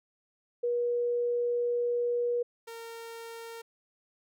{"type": "tone pair in turn", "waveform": ["sine", "sawtooth"], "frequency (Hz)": [481, 459.6], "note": ["B4", "A#4"], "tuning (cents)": [-46, -25], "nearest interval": "minor second", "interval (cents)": 79, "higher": "first", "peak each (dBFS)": [-26, -37], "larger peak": "first", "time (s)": [[0.63, 2.43], [2.67, 3.62]], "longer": "first", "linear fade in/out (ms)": 10, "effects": []}